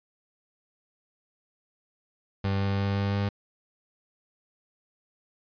30% pulse tone with pitch steps, 98 / 98.62 / 99.25 / 99.89 / 100.52 Hz, G2 / G2 / G2 / G2 / G2, 0 / +11 / +22 / +33 / +44 cents, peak -22 dBFS, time 2.44-3.29 s, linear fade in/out 5 ms, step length 170 ms, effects resampled to 11025 Hz

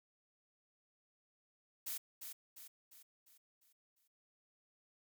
blue noise with echo, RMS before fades -42 dBFS, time 1.86-1.98 s, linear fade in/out 10 ms, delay 350 ms, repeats 6, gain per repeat -6 dB, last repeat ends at 4.08 s, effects none

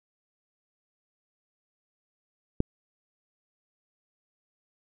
click, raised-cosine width 3 ms, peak -10 dBFS, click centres 2.604 s, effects none

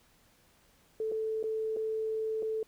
sine tone with dropouts, 439.4 Hz, A4, 2 cents flat, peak -30 dBFS, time 1-2.63 s, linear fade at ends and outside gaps 2 ms, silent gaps 1.116-1.12 / 1.429-1.439 / 1.764-1.769 / 2.424-2.428 s, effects pink hiss -65 dBFS RMS until 2.67 s

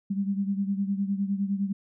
sine beating tone pair, 196 / 205.8 Hz, G3 / G#3, 0 / -16 cents, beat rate 9.8 Hz, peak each -26 / -31 dBFS, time 0.1-1.73 s, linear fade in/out 10 ms, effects none

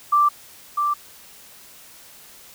sine tone with echo, 1174.7 Hz, D6, in tune, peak -13 dBFS, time 0.12-0.29 s, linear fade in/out 10 ms, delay 650 ms, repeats 1, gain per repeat -5 dB, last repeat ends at 0.94 s, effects white hiss -46 dBFS RMS until 2.54 s

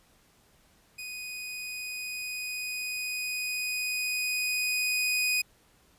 sawtooth tone with level ramp, 2489 Hz, D#7, in tune, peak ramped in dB -34 to -21 dBFS, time 0.98-5.42 s, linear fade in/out 10 ms, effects pink hiss -63 dBFS RMS until 5.98 s + resampled to 32000 Hz

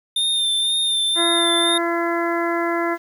square tone with vibrato, 3609 Hz, A7, 43 cents sharp, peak -18 dBFS, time 0.16-1.78 s, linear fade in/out 5 ms, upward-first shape sine, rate 2 Hz, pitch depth 29 cents each way
harmonic tone, 339.5 Hz, F4, 49 cents flat, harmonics 1 / 2 / 3 / 4 / 5 / 6, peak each -22 / -25 / -27 / -28 / -29 / -30 dBFS, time 1.15-2.98 s, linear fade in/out 50 ms
effects 8-bit

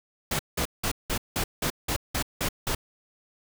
pink noise bursts, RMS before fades -27 dBFS, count 10, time 0.31-2.75 s, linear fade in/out 5 ms, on 82 ms, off 180 ms, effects none

